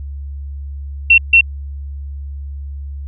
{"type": "tone bursts at uneven times", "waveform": "sine", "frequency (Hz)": 2715, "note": "F7", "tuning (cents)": -50, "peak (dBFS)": -4, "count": 2, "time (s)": [[1.1, 1.18], [1.33, 1.41]], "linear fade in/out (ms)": 5, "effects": ["added 70 Hz sine -24 dBFS peak until 3.07 s"]}